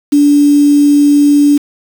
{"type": "tone with quantisation", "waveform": "sine", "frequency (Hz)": 289.6, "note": "D4", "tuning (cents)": -24, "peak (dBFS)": -4, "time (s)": [0.12, 1.58], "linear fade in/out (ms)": 10, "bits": 4, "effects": []}